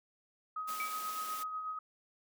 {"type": "tone with tremolo", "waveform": "sine", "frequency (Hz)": 1261, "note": "D#6", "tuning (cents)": 23, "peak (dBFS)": -35, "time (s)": [0.56, 1.79], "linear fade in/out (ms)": 5, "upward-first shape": "sine", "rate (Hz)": 8.2, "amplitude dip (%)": 40}
{"type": "high-pass noise", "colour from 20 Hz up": "white", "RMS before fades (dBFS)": -45, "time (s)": [0.67, 1.44], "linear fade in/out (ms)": 20, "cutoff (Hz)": 180, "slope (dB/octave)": 48}
{"type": "tone with exponential decay", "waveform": "sine", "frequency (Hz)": 2300, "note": "D7", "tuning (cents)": -37, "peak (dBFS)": -34, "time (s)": [0.8, 1.03], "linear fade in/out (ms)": 1, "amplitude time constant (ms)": 48}
{"effects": []}